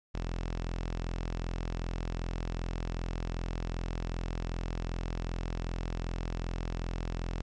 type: tone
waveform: sawtooth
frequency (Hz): 42.6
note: F1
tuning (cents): -42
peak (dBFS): -29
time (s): 0.14-7.42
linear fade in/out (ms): 10
effects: resampled to 16000 Hz + 11-bit